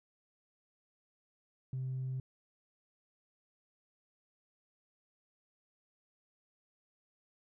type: tone with tanh clipping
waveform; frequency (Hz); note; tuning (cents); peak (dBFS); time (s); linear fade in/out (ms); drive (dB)
triangle; 130.2; C3; -8; -35; 1.73-2.2; 2; 5
effects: none